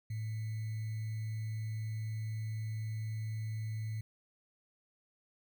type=tone with sample-and-hold; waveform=sine; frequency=109.5 Hz; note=A2; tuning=8 cents flat; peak=-35 dBFS; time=0.1-4.01 s; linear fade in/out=5 ms; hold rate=2100 Hz; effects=none